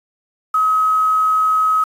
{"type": "tone with quantisation", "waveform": "sine", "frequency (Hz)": 1274, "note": "D#6", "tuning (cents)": 41, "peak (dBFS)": -12, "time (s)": [0.54, 1.84], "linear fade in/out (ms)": 5, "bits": 6, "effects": ["resampled to 32000 Hz"]}